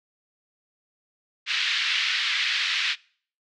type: band-pass noise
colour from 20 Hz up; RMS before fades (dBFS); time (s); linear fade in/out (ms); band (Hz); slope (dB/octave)
white; -25; 1.46-2.96; 50; 1700 to 3900; 24
effects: noise-tail reverb RT60 0.5 s tail -24 dB re dry + low-pass 7000 Hz 12 dB/octave